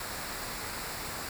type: noise with comb filter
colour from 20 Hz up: pink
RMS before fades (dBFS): -38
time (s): 0-1.29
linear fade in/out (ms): 2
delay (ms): 0.32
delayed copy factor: -0.5
effects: none